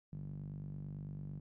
sawtooth tone with band-pass filter, 49 Hz, G1, in tune, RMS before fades -45 dBFS, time 0.12-1.4 s, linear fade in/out 10 ms, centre 160 Hz, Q 5.3, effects none

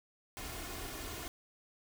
pink noise with comb filter, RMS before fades -43 dBFS, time 0.37-1.28 s, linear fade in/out 0 ms, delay 2.8 ms, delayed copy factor +0.55, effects none

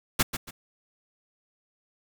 pink noise with echo, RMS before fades -21 dBFS, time 0.19-0.23 s, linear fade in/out 10 ms, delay 140 ms, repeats 2, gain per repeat -10 dB, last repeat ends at 0.51 s, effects none

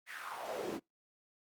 brown noise with high-pass filter sweep, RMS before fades -41 dBFS, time 0.06-0.8 s, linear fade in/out 50 ms, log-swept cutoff 2100 to 270 Hz, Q 3.6, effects noise-tail reverb RT60 0.2 s tail -26 dB re dry + Opus 32 kbps

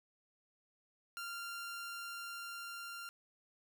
sawtooth tone with level ramp, 1388 Hz, F6, 11 cents flat, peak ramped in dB -38 to -41 dBFS, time 1.17-3.09 s, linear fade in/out 0 ms, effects none

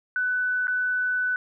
sine tone with dropouts, 1496 Hz, F#6, 19 cents sharp, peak -22 dBFS, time 0.16-1.36 s, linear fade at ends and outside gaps 1 ms, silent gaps 0.671-0.68 s, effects none

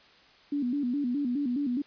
sine tone with vibrato, 265.1 Hz, C4, 23 cents sharp, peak -26 dBFS, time 0.52-1.82 s, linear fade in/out 5 ms, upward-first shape square, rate 4.8 Hz, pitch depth 140 cents each way, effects white hiss -57 dBFS RMS until 1.86 s + resampled to 11025 Hz

